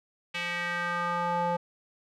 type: tone with band-pass filter sweep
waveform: square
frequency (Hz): 174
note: F3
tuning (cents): -6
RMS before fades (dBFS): -30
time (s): 0.34-1.57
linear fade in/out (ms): 10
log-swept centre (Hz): 2600 to 730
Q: 2.6
effects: none